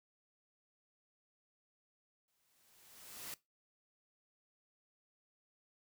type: noise with exponential growth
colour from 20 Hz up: white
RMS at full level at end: -44 dBFS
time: 2.28-3.34 s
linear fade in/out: 1 ms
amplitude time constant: 230 ms
effects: noise-tail reverb RT60 0.2 s tail -19 dB re dry